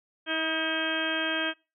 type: harmonic tone with a mistuned harmonic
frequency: 320 Hz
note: D#4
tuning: 49 cents sharp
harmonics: 1 / 2 / 3 / 4 / 5 / 6 / 7 / 8 / 9 / 10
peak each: -34 / -35 / -41 / -39 / -31 / -41 / -40 / -36 / -42 / -32 dBFS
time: 0.26-1.54 s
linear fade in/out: 50 ms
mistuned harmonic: 4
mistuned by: -28 cents
effects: noise-tail reverb RT60 0.3 s tail -23 dB re dry